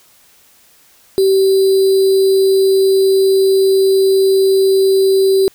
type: tone with sample-and-hold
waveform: sine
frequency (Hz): 385.5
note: G4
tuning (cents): -29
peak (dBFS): -8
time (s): 1.18-5.48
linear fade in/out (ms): 0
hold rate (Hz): 4410
effects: white hiss -49 dBFS RMS until 5.54 s